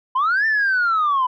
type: linear two-way sweep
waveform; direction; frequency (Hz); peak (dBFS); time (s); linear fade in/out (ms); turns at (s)
sine; up then down; 987.8 to 1801 to 987.8; -14; 0.15-1.27; 10; 0.46
effects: tanh soft clip ceiling -13 dBFS